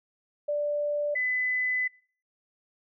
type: tone pair in turn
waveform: sine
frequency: 587.3 / 2007 Hz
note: D5 / B6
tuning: 0 / +27 cents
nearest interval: octave + major sixth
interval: 2127 cents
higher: second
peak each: -25 dBFS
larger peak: neither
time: 0.48-1.15 / 1.15-1.88 s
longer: second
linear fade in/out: 10 ms
effects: noise-tail reverb RT60 0.5 s tail -23 dB re dry

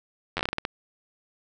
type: slowing click train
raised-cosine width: 0.3 ms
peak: -11 dBFS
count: 10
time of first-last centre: 0.37-0.651 s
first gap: 10 ms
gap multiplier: 1.27
effects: none

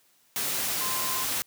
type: tone in noise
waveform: sine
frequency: 1040 Hz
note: C6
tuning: 11 cents flat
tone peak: -34 dBFS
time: 0.81-1.24 s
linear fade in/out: 0 ms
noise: white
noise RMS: -29 dBFS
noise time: 0.36-1.42 s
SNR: -8 dB
effects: white hiss -64 dBFS RMS until 1.46 s + high-pass 80 Hz 12 dB/octave

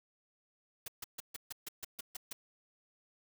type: noise bursts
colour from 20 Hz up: white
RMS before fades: -42 dBFS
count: 10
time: 0.86-2.33 s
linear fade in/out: 5 ms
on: 21 ms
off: 140 ms
effects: none

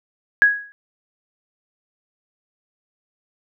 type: tone with exponential decay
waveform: sine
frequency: 1661.2 Hz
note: G#6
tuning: in tune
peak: -6 dBFS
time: 0.42-0.72 s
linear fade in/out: 0 ms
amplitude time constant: 64 ms
effects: none

